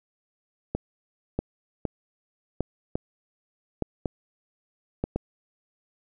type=two click trains; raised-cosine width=2 ms; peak=-13 / -12 dBFS; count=5 / 4; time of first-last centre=0.75-5.16 / 1.39-5.04 s; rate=0.907 / 0.822 Hz; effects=none